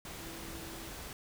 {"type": "tone in noise", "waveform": "sine", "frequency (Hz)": 329.6, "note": "E4", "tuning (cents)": 0, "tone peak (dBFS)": -49, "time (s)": [0.21, 0.89], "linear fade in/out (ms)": 2, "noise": "pink", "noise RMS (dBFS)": -45, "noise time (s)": [0.05, 1.13], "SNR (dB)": -7, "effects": []}